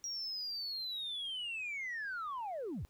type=linear sweep; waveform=sine; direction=down; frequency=5690 to 49 Hz; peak=-36 dBFS; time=0.04-2.85 s; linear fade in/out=0 ms; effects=tanh soft clip ceiling -35 dBFS + pink hiss -71 dBFS RMS until 2.89 s